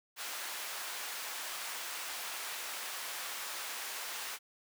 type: high-pass noise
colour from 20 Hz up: pink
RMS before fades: -41 dBFS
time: 0.16-4.39 s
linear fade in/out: 50 ms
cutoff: 990 Hz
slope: 12 dB/octave
effects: none